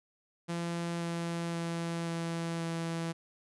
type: tone with pitch steps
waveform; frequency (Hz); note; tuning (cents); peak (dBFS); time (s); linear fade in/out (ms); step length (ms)
sawtooth; 170.3 / 169.22 / 168.15 / 167.08 / 166.03; F3 / E3 / E3 / E3 / E3; -43 / +46 / +35 / +24 / +13; -29; 0.48-3.13; 20; 530
effects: resampled to 24000 Hz